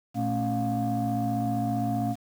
sine tone cluster, 117 / 220.2 / 275.5 / 707 Hz, A#2 / A3 / C#4 / F5, +7 / +2 / -11 / +21 cents, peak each -29 dBFS, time 0.14-2.16 s, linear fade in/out 50 ms, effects tanh soft clip ceiling -19 dBFS + 8-bit

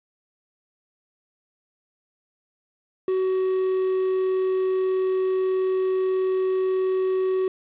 triangle tone, 375.6 Hz, F#4, 26 cents sharp, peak -18 dBFS, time 3.08-7.48 s, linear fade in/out 2 ms, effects resampled to 8000 Hz + 8-bit

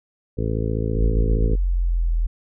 harmonic tone, 55 Hz, A1, in tune, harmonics 1 / 2 / 3 / 4 / 5 / 6 / 7 / 8 / 9, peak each -25 / -25 / -30 / -31 / -32 / -36 / -33 / -30 / -34 dBFS, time 0.37-1.56 s, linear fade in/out 20 ms
sine exponential sweep, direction down, 49.51 to 40.62 Hz, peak -17 dBFS, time 0.94-2.27 s, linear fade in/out 10 ms
effects none

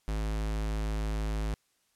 square tone, 53.2 Hz, G#1, 42 cents sharp, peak -30 dBFS, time 0.08-1.54 s, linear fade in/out 0 ms, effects white hiss -72 dBFS RMS until 1.95 s + low-pass 11000 Hz 12 dB/octave

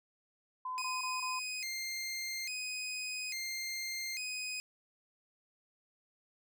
sine tone bursts, 1018 Hz, C6, 48 cents flat, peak -36 dBFS, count 4, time 0.65-1.393 s, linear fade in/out 5 ms, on 170 ms, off 21 ms
20% pulse tone with vibrato, 2296 Hz, D7, 40 cents flat, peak -32 dBFS, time 0.78-4.6 s, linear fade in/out 0 ms, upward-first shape square, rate 0.59 Hz, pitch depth 150 cents each way
effects none

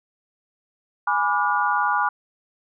sine chord, G# diminished seventh, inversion none, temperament equal with one note detuned, 830.6 / 987.8 / 1174.7 / 1433.7 Hz, G#5 / B5 / D6 / F6, 0 / 0 / 0 / +45 cents, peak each -24 dBFS, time 1.07-2.09 s, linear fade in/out 5 ms, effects none

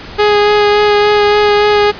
sawtooth tone with vibrato, 415.3 Hz, G#4, in tune, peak -3 dBFS, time 0.18-1.92 s, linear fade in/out 20 ms, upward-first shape sine, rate 3.5 Hz, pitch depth 12 cents each way, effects pink hiss -29 dBFS RMS until 1.99 s + resampled to 11025 Hz

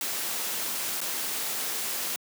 white noise with dropouts, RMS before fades -31 dBFS, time 0.01-2.16 s, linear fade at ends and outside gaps 1 ms, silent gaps 1.005-1.014 s, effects high-pass 200 Hz 12 dB/octave

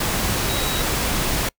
sine tone in noise, 3846 Hz, B7, 47 cents flat, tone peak -29 dBFS, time 0.49-0.82 s, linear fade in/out 5 ms, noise pink, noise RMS -22 dBFS, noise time 0-1.49 s, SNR -10 dB, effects noise-tail reverb RT60 0.1 s tail -26 dB re dry

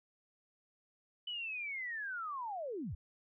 sine linear sweep, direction down, 3002 to 54.8 Hz, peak -38 dBFS, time 1.27-2.95 s, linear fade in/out 5 ms, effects none

